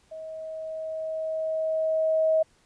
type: tone with level ramp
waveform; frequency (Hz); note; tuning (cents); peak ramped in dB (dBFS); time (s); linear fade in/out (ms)
sine; 636; D#5; +38; -36 to -18; 0.11-2.43; 10
effects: pink hiss -63 dBFS RMS until 2.65 s + resampled to 22050 Hz